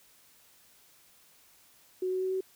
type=tone with pitch steps; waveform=sine; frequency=370 / 372.6 / 375.2 / 377.8 Hz; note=F#4 / F#4 / F#4 / F#4; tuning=0 / +12 / +24 / +36 cents; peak=-28 dBFS; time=2.02-2.408 s; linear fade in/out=5 ms; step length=97 ms; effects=white hiss -61 dBFS RMS until 2.55 s